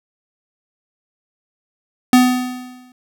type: tone with exponential decay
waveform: square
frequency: 251 Hz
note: B3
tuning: 28 cents sharp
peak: -6 dBFS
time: 2.13-2.92 s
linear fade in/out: 2 ms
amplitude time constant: 170 ms
effects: none